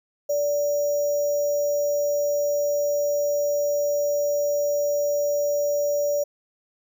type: tone with sample-and-hold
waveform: sine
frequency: 580 Hz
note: D5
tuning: 22 cents flat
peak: -20 dBFS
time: 0.29-6.24 s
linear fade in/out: 10 ms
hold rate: 6300 Hz
effects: none